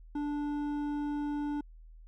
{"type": "tone with hard clipping", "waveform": "sine", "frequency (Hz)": 292.6, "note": "D4", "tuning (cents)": -6, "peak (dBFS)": -33, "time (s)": [0.15, 1.61], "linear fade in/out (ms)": 5, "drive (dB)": 8, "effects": ["added 40 Hz sine -49 dBFS peak until 2.07 s"]}